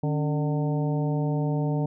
harmonic tone with a mistuned harmonic, 150 Hz, D3, 37 cents sharp, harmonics 1 / 2 / 3 / 4 / 5 / 6, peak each -24 / -30 / -34 / -36 / -38 / -40 dBFS, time 0.03-1.86 s, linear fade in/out 5 ms, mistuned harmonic 2, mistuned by -100 cents, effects none

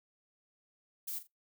violet noise with echo, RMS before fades -39 dBFS, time 1.07-1.19 s, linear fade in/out 10 ms, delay 42 ms, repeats 2, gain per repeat -12 dB, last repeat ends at 1.274 s, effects noise-tail reverb RT60 0.2 s tail -26 dB re dry

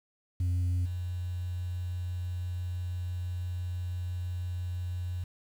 sine tone with level steps, 89.4 Hz, F2, 41 cents sharp, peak -23 / -31 dBFS, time 0.4-5.24 s, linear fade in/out 5 ms, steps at 0.85 s, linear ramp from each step 10 ms, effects tanh soft clip ceiling -25 dBFS + 9-bit

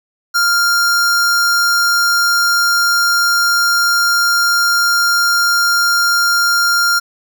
square tone pair together, 1396.9 / 5580 Hz, F6 / F8, 0 / -2 cents, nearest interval 2 octaves, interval 2398 cents, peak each -12 / -20 dBFS, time 0.34-7 s, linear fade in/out 20 ms, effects none

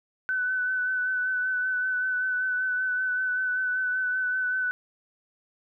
sine tone with vibrato, 1505 Hz, F#6, 29 cents sharp, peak -24 dBFS, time 0.29-4.71 s, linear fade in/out 0 ms, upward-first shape sine, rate 5.2 Hz, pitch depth 23 cents each way, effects none

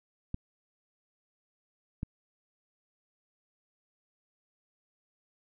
clicks, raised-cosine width 5 ms, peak -21 / -21 dBFS, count 2, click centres 0.344 / 2.031 s, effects none

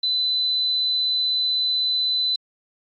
sine tone, 4012 Hz, B7, 26 cents sharp, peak -19 dBFS, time 0.03-2.36 s, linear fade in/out 5 ms, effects AAC 48 kbps

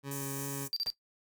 20% pulse tone with vibrato, 138.59 Hz, C#3, in tune, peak -32 dBFS, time 0.03-0.69 s, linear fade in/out 50 ms, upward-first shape triangle, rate 2.7 Hz, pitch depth 12 cents each way
pink high-pass noise, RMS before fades -42 dBFS, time 0.11-0.68 s, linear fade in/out 5 ms, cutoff 5800 Hz, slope 48 dB/octave
triangle tone bursts, 4700 Hz, D8, 1 cent sharp, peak -29 dBFS, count 3, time 0.73-0.902 s, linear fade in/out 0 ms, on 34 ms, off 35 ms
pink noise with exponential decay, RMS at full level -42 dBFS, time 0.86-0.94 s, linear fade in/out 1 ms, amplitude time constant 16 ms
effects noise-tail reverb RT60 0.1 s tail -17 dB re dry

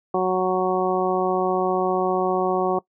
harmonic tone, 185 Hz, F#3, in tune, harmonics 1 / 2 / 3 / 4 / 5 / 6, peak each -29 / -22 / -27 / -24 / -31 / -28 dBFS, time 0.14-2.79 s, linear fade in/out 5 ms, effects noise-tail reverb RT60 0.1 s tail -21 dB re dry

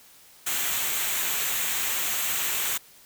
white noise with comb filter, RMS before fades -27 dBFS, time 0.46-2.78 s, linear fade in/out 10 ms, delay 0.2 ms, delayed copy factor -0.55, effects white hiss -53 dBFS RMS until 3.05 s

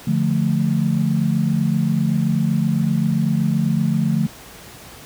sine chord, D minor, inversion none, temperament equal, 146.83 / 174.61 / 220 Hz, D3 / F3 / A3, 0 / 0 / 0 cents, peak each -20 dBFS, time 0.07-4.27 s, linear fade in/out 5 ms, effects pink hiss -40 dBFS RMS until 5.05 s + high-pass 60 Hz 12 dB/octave

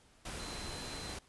sine tone in noise, 4072 Hz, C8, 48 cents flat, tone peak -48 dBFS, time 0.39-1.14 s, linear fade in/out 5 ms, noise pink, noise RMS -43 dBFS, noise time 0.25-1.19 s, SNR -8 dB, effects pink hiss -65 dBFS RMS until 1.28 s + resampled to 24000 Hz

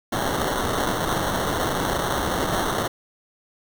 violet noise with sample-and-hold, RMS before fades -24 dBFS, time 0.12-2.88 s, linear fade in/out 10 ms, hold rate 2450 Hz, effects none

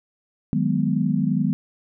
sine chord, G# minor seventh, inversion second, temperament equal, 155.56 / 185 / 207.7 / 246.9 Hz, D#3 / F#3 / G#3 / B3, 0 / 0 / 0 / 0 cents, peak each -24 dBFS, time 0.53-1.53 s, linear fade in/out 0 ms, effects none

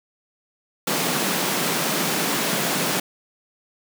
pink high-pass noise, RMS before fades -23 dBFS, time 0.87-3 s, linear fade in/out 5 ms, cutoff 150 Hz, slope 48 dB/octave, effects none

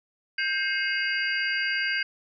sine tone cluster, 1580 / 2136 / 2555 / 2868 / 4739 Hz, G6 / C7 / D#7 / F7 / D8, +13 / +35 / +45 / +45 / +15 cents, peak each -27 / -30 / -35 / -34 / -34 dBFS, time 0.38-2.03 s, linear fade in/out 5 ms, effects none

